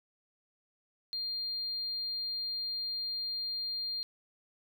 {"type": "tone", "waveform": "sine", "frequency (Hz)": 4200, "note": "C8", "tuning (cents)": 6, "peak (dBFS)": -33, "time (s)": [1.13, 4.03], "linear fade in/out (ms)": 0, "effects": ["10-bit"]}